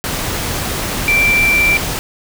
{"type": "tone in noise", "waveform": "sine", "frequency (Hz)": 2349, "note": "D7", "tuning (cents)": 0, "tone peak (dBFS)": -10, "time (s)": [1.08, 1.77], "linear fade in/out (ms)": 0, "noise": "pink", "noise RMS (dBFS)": -20, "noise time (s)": [0.04, 1.99], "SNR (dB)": 7, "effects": []}